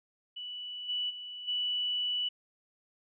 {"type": "tone with level steps", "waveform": "sine", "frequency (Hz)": 2960, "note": "F#7", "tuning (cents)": 0, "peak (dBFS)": [-38, -30, -40, -29], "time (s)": [0.36, 2.29], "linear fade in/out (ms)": 10, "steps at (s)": [0.88, 1.09, 1.47], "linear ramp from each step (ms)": 20, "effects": []}